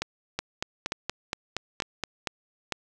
two click trains, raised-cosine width 0.2 ms, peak -11 / -11 dBFS, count 9 / 4, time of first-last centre 0.39-2.272 / 0.02-2.723 s, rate 4.25 / 1.11 Hz, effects none

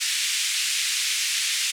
pink band-pass noise, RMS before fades -25 dBFS, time 0-1.72 s, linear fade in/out 20 ms, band 2200 to 9400 Hz, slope 24 dB/octave, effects none

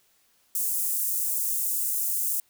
white high-pass noise, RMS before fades -27 dBFS, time 0.55-2.4 s, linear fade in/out 2 ms, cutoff 7800 Hz, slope 24 dB/octave, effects white hiss -65 dBFS RMS until 2.49 s

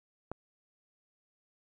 click, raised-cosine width 1 ms, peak -23 dBFS, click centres 0.316 s, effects none

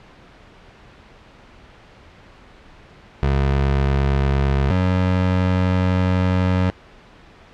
25% pulse tone pair in turn, 68.7 / 92 Hz, C#2 / F#2, -15 / -9 cents, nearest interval perfect fourth, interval 506 cents, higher second, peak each -12 dBFS, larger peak neither, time 3.23-4.71 / 4.71-6.7 s, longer second, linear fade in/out 0 ms, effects pink hiss -46 dBFS RMS until 7.53 s + low-pass 3000 Hz 12 dB/octave

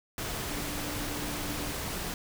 sine tone in noise, 293.7 Hz, D4, in tune, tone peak -40 dBFS, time 0.51-1.71 s, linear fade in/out 2 ms, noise pink, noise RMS -35 dBFS, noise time 0.18-2.14 s, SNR -8 dB, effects none

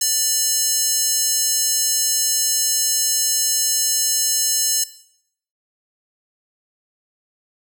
square tone with high-pass filter, 590 Hz, D5, 8 cents sharp, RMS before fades -19 dBFS, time 0.01-4.84 s, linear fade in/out 5 ms, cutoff 6300 Hz, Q 1.9, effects noise-tail reverb RT60 0.7 s tail -17 dB re dry

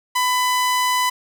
sawtooth tone, 1000 Hz, B5, 21 cents sharp, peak -13 dBFS, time 0.15-1.1 s, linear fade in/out 10 ms, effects none

